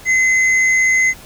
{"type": "tone pair together", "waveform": "sine", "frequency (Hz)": [2044, 6500], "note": ["C7", "G#8"], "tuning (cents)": [-41, -38], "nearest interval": "octave + minor sixth", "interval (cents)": 2003, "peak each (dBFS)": [-10, -22], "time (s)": [0.05, 1.14], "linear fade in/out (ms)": 50, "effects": ["tanh soft clip ceiling -6 dBFS", "pink hiss -39 dBFS RMS until 1.25 s"]}